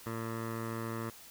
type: tone with low-pass filter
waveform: 15% pulse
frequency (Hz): 113.8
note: A#2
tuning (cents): -41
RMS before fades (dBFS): -38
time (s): 0.06-1.1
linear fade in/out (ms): 5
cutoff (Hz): 1500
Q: 2.3
effects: white hiss -53 dBFS RMS until 1.3 s